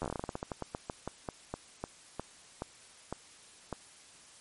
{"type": "slowing click train", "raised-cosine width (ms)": 1, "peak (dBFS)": -21, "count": 25, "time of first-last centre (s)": [0.02, 3.727], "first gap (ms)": 11, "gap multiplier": 1.19, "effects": ["white hiss -56 dBFS RMS until 4.4 s", "MP3 48 kbps"]}